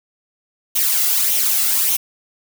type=noise with flanger; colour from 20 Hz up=blue; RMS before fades=-17 dBFS; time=0.75-1.97 s; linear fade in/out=10 ms; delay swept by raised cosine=0.31 to 1.51 ms; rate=1.7 Hz; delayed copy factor=+0.55; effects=none